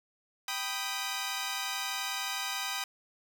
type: chord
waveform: 10% pulse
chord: G augmented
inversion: none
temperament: equal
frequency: 784 / 987.8 / 1244.5 Hz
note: G5 / B5 / D#6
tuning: 0 / 0 / 0 cents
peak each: -29 dBFS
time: 0.48-2.84 s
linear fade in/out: 2 ms
effects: none